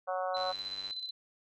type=harmonic tone; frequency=184.8 Hz; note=F#3; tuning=2 cents flat; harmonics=3 / 4 / 5 / 6 / 7 / 8; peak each=-35 / -35 / -44 / -40 / -43 / -46 dBFS; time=0.07-0.53 s; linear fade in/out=20 ms
type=tone with tremolo; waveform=sine; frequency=4033 Hz; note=B7; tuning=36 cents sharp; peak=-35 dBFS; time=0.34-1.11 s; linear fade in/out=10 ms; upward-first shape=square; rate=16 Hz; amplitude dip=50%
type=click train; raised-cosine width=0.2 ms; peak=-31 dBFS; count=53; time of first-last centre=0.37-0.909 s; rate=96.5 Hz
effects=none